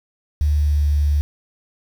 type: tone with pitch glide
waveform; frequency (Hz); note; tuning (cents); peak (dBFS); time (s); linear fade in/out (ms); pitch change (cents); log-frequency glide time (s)
sine; 74.2 to 73.22; D2 to D2; +18 to -5; -14; 0.41-1.21; 0; -23; 0.55-0.86
effects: 7-bit